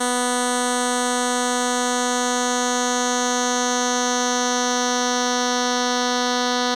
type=tone with low-pass filter sweep; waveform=10% pulse; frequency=246.9 Hz; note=B3; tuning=in tune; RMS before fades=-21 dBFS; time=0-6.75 s; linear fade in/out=10 ms; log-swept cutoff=8700 to 5000 Hz; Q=3.8; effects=8-bit